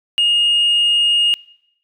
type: tone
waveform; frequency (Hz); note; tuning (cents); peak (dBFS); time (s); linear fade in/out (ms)
sine; 2851; F7; +35; -10; 0.18-1.34; 0
effects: noise-tail reverb RT60 0.8 s tail -23 dB re dry + tanh soft clip ceiling -9 dBFS